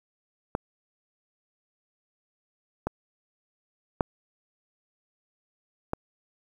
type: clicks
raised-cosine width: 1 ms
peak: -12 / -13 / -8 / -13 dBFS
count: 4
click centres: 0.551 / 2.87 / 4.008 / 5.934 s
effects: 8-bit